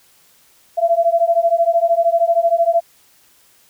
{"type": "beating tone pair", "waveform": "sine", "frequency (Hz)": [669, 682], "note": ["E5", "F5"], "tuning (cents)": [25, -41], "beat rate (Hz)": 13, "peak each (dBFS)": -15, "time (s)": [0.77, 2.81], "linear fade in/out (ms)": 20, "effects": ["white hiss -53 dBFS RMS until 3.69 s"]}